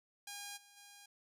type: tone with level steps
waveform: 5% pulse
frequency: 812 Hz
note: G#5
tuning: 39 cents flat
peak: -33 / -49 / -44 dBFS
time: 0.27-1.06 s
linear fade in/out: 5 ms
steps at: 0.56 / 0.76 s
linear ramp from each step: 20 ms
effects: none